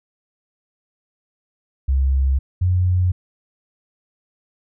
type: tone pair in turn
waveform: sine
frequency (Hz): 67 / 90.71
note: C2 / F#2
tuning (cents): +42 / -34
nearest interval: perfect fourth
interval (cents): 524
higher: second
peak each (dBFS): -14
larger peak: neither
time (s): 1.88-2.39 / 2.61-3.12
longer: neither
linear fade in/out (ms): 10
effects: none